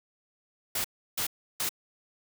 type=noise bursts; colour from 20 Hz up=white; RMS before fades=-30 dBFS; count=3; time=0.75-1.692 s; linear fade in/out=5 ms; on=94 ms; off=330 ms; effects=none